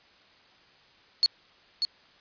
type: tone with echo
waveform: sine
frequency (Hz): 4369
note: C#8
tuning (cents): -26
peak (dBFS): -17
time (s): 1.23-1.26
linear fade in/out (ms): 0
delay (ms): 590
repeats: 1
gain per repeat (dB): -6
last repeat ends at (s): 1.85
effects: white hiss -58 dBFS RMS until 2.2 s + resampled to 11025 Hz